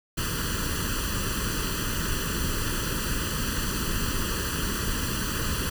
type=noise with comb filter; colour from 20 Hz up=pink; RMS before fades=-28 dBFS; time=0.17-5.7 s; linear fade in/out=10 ms; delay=0.67 ms; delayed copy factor=+0.9; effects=none